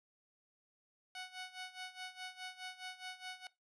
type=tone with tremolo; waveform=10% pulse; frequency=740 Hz; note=F#5; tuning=in tune; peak=-34 dBFS; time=1.15-3.47 s; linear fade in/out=2 ms; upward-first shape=sine; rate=4.8 Hz; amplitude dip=85%; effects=noise-tail reverb RT60 0.2 s tail -19 dB re dry + resampled to 22050 Hz